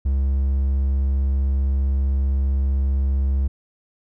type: tone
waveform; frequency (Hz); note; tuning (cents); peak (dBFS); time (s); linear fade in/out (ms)
triangle; 67.7; C#2; -40; -15; 0.05-3.48; 10
effects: none